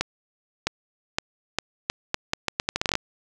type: accelerating click train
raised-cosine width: 0.2 ms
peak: -5 dBFS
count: 17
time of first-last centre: 0.01-2.954 s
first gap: 660 ms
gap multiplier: 0.78
effects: none